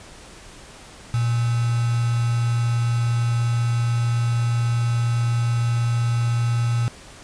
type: tone with quantisation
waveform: sine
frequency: 117.9 Hz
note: A#2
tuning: 20 cents sharp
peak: -18 dBFS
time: 1.14-6.88 s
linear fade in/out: 0 ms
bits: 5
effects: pink hiss -43 dBFS RMS until 7.23 s + resampled to 22050 Hz